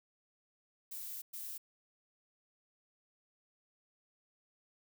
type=noise bursts at uneven times; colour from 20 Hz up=violet; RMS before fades=-44 dBFS; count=2; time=0.91-1.22 / 1.33-1.58 s; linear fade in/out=10 ms; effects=none